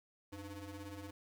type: ring-modulated tone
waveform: 30% pulse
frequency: 199.1 Hz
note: G3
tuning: 27 cents sharp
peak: -40 dBFS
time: 0.32-1.11 s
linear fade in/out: 10 ms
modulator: 108 Hz
effects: 11-bit